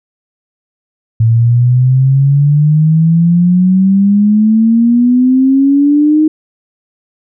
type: exponential sweep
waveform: sine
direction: up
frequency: 112 to 312.7 Hz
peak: -5 dBFS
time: 1.2-6.28 s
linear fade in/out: 5 ms
effects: none